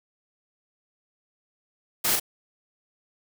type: noise with echo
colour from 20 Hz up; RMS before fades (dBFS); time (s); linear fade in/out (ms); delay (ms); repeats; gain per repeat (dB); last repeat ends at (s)
white; -24; 2.04-2.16; 10; 39; 1; -3; 2.199
effects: none